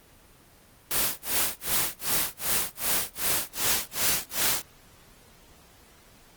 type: noise with tremolo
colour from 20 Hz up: white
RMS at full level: -23 dBFS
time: 0.91-4.62 s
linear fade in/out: 0 ms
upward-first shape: sine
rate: 2.6 Hz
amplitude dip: 100%
effects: pink hiss -55 dBFS RMS until 6.36 s + Opus 24 kbps